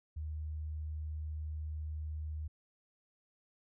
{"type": "tone", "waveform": "sine", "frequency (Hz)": 77, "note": "D#2", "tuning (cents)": -17, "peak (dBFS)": -37, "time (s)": [0.16, 2.48], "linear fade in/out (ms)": 10, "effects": []}